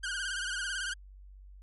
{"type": "tone with vibrato", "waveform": "sawtooth", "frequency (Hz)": 1518, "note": "F#6", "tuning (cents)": 44, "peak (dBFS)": -29, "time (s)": [0.03, 0.94], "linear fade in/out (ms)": 10, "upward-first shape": "sine", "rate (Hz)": 18, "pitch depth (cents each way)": 100, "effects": ["added 48 Hz sine -48 dBFS peak until 1.62 s", "MP3 48 kbps"]}